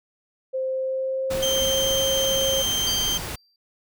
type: tone with pitch glide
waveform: sine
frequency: 523.3 to 537.1 Hz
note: C5 to C5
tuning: 0 to +45 cents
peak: -23 dBFS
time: 0.53-2.63 s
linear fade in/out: 20 ms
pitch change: +45 cents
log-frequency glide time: 0.68-2.01 s
type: noise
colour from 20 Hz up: pink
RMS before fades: -32 dBFS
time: 1.3-3.36 s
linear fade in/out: 10 ms
type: tone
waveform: 30% pulse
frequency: 3145 Hz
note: G7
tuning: 5 cents sharp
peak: -19 dBFS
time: 1.42-3.18 s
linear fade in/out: 10 ms
type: tone with exponential decay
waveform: triangle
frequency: 4699 Hz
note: D8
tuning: in tune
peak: -25 dBFS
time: 2.87-3.56 s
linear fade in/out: 2 ms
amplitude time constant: 150 ms
effects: none